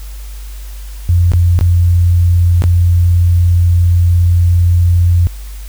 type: tone with dropouts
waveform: sine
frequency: 87.31 Hz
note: F2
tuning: in tune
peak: -6 dBFS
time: 1.09-5.27 s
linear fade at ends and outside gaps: 0 ms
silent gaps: 1.318-1.335 / 1.59-1.61 / 2.621-2.639 s
effects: added 50 Hz sine -24 dBFS peak until 5.68 s + white hiss -39 dBFS RMS until 5.68 s